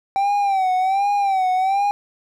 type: tone with vibrato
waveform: triangle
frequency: 776 Hz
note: G5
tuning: 18 cents flat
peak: -14 dBFS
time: 0.16-1.91 s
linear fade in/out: 0 ms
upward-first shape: sine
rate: 1.3 Hz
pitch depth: 88 cents each way
effects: none